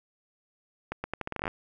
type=accelerating click train; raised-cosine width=0.5 ms; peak=-17 dBFS; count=13; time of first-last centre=0.92-1.479 s; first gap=120 ms; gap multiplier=0.8; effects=none